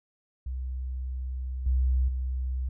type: tone with level steps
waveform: sine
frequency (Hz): 64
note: C2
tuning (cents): -38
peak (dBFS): -30 / -21 / -27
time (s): 0.46-2.69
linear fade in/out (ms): 5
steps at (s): 1.66 / 2.08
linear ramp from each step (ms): 5
effects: none